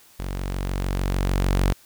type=tone with level ramp; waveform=sawtooth; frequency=46.66 Hz; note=F#1; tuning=15 cents sharp; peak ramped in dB=-24 to -13 dBFS; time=0.19-1.73 s; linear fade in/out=10 ms; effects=white hiss -53 dBFS RMS until 1.85 s

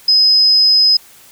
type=tone; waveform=sine; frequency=5060 Hz; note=D#8; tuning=28 cents sharp; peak=-7 dBFS; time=0.08-0.97 s; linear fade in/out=5 ms; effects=white hiss -43 dBFS RMS until 1.31 s

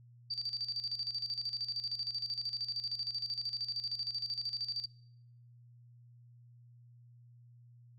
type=tone with tremolo; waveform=sine; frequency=4646 Hz; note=D8; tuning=20 cents flat; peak=-33 dBFS; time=0.3-4.86 s; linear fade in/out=10 ms; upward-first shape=square; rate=13 Hz; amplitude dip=70%; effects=noise-tail reverb RT60 0.8 s tail -22 dB re dry + added 120 Hz sine -56 dBFS peak until 7.98 s

